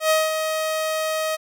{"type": "tone with ADSR envelope", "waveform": "sawtooth", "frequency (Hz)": 630, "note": "D#5", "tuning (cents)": 21, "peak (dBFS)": -11, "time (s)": [0, 1.37], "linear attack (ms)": 100, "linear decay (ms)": 200, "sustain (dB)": -7, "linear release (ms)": 25, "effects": []}